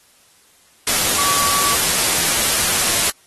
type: tone in noise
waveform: sine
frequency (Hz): 1143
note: D6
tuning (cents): -47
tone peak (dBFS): -22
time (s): 1.18-1.75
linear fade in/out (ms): 2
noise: white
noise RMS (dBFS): -17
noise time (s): 0.87-3.1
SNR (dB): -8
effects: white hiss -53 dBFS RMS until 3.26 s + AAC 32 kbps